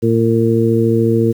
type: harmonic tone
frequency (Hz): 114.2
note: A#2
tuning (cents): -35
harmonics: 1 / 2 / 3 / 4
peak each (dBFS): -16 / -16 / -16 / -16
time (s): 0.02-1.33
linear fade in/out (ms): 20
effects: 7-bit